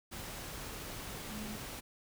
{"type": "tone in noise", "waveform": "sine", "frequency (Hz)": 213.4, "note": "G#3", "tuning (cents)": 47, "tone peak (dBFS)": -43, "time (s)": [1.29, 1.57], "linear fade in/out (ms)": 20, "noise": "pink", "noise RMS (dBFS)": -44, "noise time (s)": [0.11, 1.81], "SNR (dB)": -2, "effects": []}